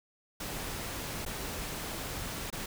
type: noise with dropouts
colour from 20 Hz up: pink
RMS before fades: -38 dBFS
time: 0.4-2.66 s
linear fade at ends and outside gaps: 5 ms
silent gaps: 1.252-1.261 / 2.503-2.526 s
effects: none